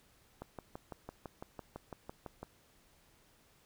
click train, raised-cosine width 1 ms, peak -29 dBFS, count 13, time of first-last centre 0.42-2.43 s, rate 5.97 Hz, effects pink hiss -67 dBFS RMS until 3.65 s

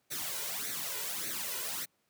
white noise with flanger, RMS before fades -37 dBFS, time 0.1-1.86 s, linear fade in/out 20 ms, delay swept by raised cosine 0.48 to 2.08 ms, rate 1.7 Hz, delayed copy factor +0.75, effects pink hiss -75 dBFS RMS until 2.09 s + high-pass 150 Hz 12 dB/octave

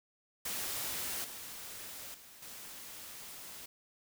white noise with level steps, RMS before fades -38 / -46 / -55 / -48 dBFS, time 0.45-3.66 s, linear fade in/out 5 ms, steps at 1.24 / 2.14 / 2.42 s, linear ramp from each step 5 ms, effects none

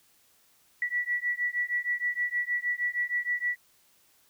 sine beating tone pair, 1946 / 1952.4 Hz, B6 / B6, -26 / -20 cents, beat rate 6.4 Hz, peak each -30 dBFS, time 0.82-3.56 s, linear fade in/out 2 ms, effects white hiss -64 dBFS RMS until 4.29 s

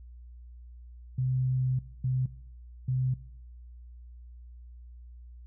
sine tone bursts at uneven times, 128.9 Hz, C3, 26 cents flat, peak -25 dBFS, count 3, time 1.18-1.79 / 2.04-2.26 / 2.88-3.14 s, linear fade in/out 5 ms, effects noise-tail reverb RT60 0.8 s tail -19 dB re dry + added 60 Hz sine -45 dBFS peak until 5.46 s

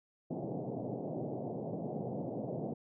pink band-pass noise, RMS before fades -39 dBFS, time 0.3-2.74 s, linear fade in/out 10 ms, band 120 to 730 Hz, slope 48 dB/octave, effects none

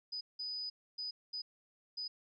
sine tone bursts at uneven times, 4980 Hz, D#8, 1 cent sharp, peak -38 dBFS, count 5, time 0.12-0.21 / 0.39-0.7 / 0.98-1.11 / 1.33-1.42 / 1.97-2.08 s, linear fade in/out 10 ms, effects none

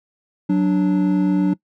triangle tone pair together, 185 / 293.7 Hz, F#3 / D4, 0 / 0 cents, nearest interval minor sixth, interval 800 cents, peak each -15 dBFS, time 0.49-1.54 s, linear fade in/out 10 ms, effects noise-tail reverb RT60 0.1 s tail -21 dB re dry

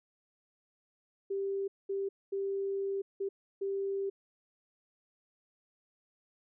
sine tone bursts at uneven times, 393 Hz, G4, 4 cents sharp, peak -31 dBFS, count 5, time 1.3-1.68 / 1.89-2.09 / 2.32-3.02 / 3.2-3.29 / 3.61-4.1 s, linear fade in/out 10 ms, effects none

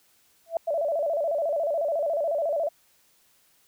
sine tone with exponential growth, 665 Hz, E5, 15 cents sharp, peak -18 dBFS, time 0.46-0.57 s, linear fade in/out 2 ms, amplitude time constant 22 ms
sine tone with vibrato, 622.3 Hz, D#5, in tune, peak -23 dBFS, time 0.67-2.69 s, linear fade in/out 10 ms, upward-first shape square, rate 14 Hz, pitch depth 120 cents each way
effects white hiss -63 dBFS RMS until 3.67 s

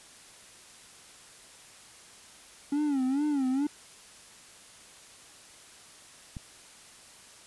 triangle tone with vibrato, 277.7 Hz, C#4, 3 cents sharp, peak -23 dBFS, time 2.72-3.67 s, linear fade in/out 5 ms, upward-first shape sine, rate 2.3 Hz, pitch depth 140 cents each way
click, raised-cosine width 5 ms, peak -26 dBFS, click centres 6.368 s
effects white hiss -52 dBFS RMS until 7.46 s + resampled to 24000 Hz

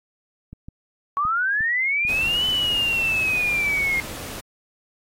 clicks, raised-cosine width 5 ms, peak -25 dBFS, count 8, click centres 0.53 / 0.685 / 1.252 / 1.607 / 2.051 / 2.234 / 2.274 / 2.488 s
sine linear two-way sweep, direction up then down, 1108.7 to 3024 to 2119 Hz, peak -19 dBFS, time 1.17-4 s, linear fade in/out 0 ms, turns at 2.46 s
pink noise, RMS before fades -35 dBFS, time 2.08-4.41 s, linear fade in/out 10 ms
effects AAC 48 kbps

